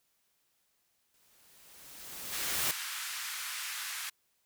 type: noise with exponential growth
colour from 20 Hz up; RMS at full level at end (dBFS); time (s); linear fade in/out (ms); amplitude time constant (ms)
white; -30; 1.14-2.71; 0; 340
type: band-pass noise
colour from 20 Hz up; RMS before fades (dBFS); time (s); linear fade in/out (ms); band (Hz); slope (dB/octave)
pink; -39; 2.32-4.1; 10; 1300 to 16000; 24
effects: white hiss -75 dBFS RMS until 4.45 s